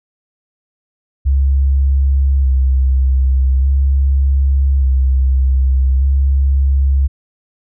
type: tone with vibrato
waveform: sine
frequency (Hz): 66.9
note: C2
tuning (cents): +39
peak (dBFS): -9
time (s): 1.25-7.08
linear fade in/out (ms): 20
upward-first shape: square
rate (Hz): 0.42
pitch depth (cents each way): 32
effects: none